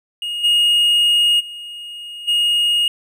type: tone with level steps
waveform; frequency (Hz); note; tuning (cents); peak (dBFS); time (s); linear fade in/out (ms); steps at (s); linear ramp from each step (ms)
triangle; 2864; F7; +43; -20 / -10 / -28 / -12; 0.22-2.88; 2; 0.43 / 1.39 / 2.27; 20
effects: none